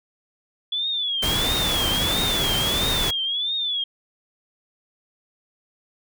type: tone with vibrato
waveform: sine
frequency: 3412 Hz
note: G#7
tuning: 46 cents sharp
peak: -22 dBFS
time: 0.72-3.84 s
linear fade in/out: 5 ms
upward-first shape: triangle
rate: 1.5 Hz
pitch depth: 160 cents each way
type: noise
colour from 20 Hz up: pink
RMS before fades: -25 dBFS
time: 1.22-3.11 s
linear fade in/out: 10 ms
effects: none